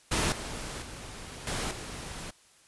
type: noise with level steps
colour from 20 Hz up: pink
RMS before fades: -27 / -38 / -43 / -32 / -40 dBFS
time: 0.11-2.31 s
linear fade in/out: 10 ms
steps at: 0.32 / 0.82 / 1.47 / 1.71 s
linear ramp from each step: 2 ms
effects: white hiss -60 dBFS RMS until 2.67 s + resampled to 24000 Hz

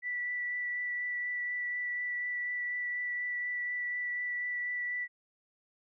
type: tone with vibrato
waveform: sine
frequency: 1964 Hz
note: B6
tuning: 10 cents flat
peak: -32 dBFS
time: 0.02-5.08 s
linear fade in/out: 50 ms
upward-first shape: triangle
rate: 4.1 Hz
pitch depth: 10 cents each way
effects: none

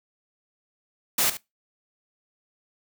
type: noise with echo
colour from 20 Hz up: white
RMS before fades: -22 dBFS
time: 1.18-1.3 s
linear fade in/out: 5 ms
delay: 72 ms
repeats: 1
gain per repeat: -13 dB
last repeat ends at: 1.372 s
effects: noise-tail reverb RT60 0.2 s tail -21 dB re dry + high-pass 80 Hz 12 dB/octave

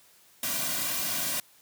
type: noise with comb filter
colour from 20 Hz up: white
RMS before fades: -30 dBFS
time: 0.43-1.4 s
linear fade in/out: 2 ms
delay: 2.3 ms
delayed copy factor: -0.8
effects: white hiss -59 dBFS RMS until 1.61 s + high-pass 60 Hz 12 dB/octave

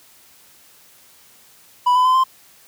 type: tone with pitch steps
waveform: triangle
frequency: 987 / 1005.4 / 1024.2 / 1043.3 Hz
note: B5 / B5 / C6 / C6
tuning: -1 / +31 / -37 / -5 cents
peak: -10 dBFS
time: 1.86-2.24 s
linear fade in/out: 10 ms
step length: 95 ms
effects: white hiss -50 dBFS RMS until 2.67 s + high-pass 60 Hz 12 dB/octave

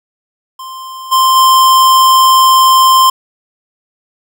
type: tone with level steps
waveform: square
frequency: 1046.5 Hz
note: C6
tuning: in tune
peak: -25 / -7 / -5 dBFS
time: 0.59-3.1 s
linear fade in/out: 5 ms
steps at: 1.11 / 1.35 s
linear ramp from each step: 20 ms
effects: none

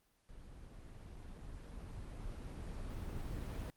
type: noise with level ramp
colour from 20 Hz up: brown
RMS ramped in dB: -54 to -40 dBFS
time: 0.29-3.7 s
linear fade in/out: 0 ms
effects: pink hiss -75 dBFS RMS until 3.76 s + Opus 24 kbps

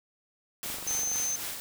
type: noise with tremolo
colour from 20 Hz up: white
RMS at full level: -35 dBFS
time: 0.63-1.6 s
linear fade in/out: 0 ms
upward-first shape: sine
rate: 3.9 Hz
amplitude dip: 45%
type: click train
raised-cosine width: 1 ms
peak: -30 dBFS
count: 14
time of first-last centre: 0.66-1.199 s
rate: 24.1 Hz
type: tone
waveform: sine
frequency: 6230 Hz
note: G8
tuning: 12 cents flat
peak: -28 dBFS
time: 0.87-1.36 s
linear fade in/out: 5 ms
effects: none

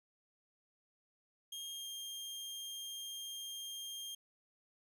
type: tone with pitch glide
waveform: sawtooth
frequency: 3229 to 3207 Hz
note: G#7 to G7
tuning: -49 to +39 cents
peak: -40 dBFS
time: 1.52-4.15 s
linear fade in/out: 5 ms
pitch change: -12 cents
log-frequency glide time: 1.72-1.87 s
effects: none

